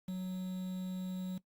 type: tone with quantisation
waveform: triangle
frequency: 185 Hz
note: F#3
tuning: in tune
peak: -34 dBFS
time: 0.08-1.38 s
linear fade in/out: 5 ms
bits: 9
effects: noise-tail reverb RT60 0.1 s tail -19 dB re dry + Opus 48 kbps